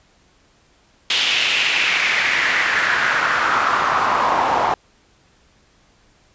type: noise with band-pass filter sweep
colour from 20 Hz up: pink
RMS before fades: -18 dBFS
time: 1.1-4.74 s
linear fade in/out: 2 ms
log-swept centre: 3200 to 840 Hz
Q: 3.1
effects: pink hiss -56 dBFS RMS until 6.34 s + resampled to 16000 Hz